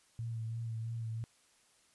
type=tone with vibrato; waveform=sine; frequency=113.9 Hz; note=A#2; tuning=40 cents flat; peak=-36 dBFS; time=0.19-1.24 s; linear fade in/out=0 ms; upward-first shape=sine; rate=3 Hz; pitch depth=29 cents each way; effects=white hiss -68 dBFS RMS until 1.94 s + resampled to 24000 Hz